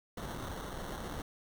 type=noise with sample-and-hold; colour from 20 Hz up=pink; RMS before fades=-41 dBFS; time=0.17-1.22 s; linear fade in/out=5 ms; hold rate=2450 Hz; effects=none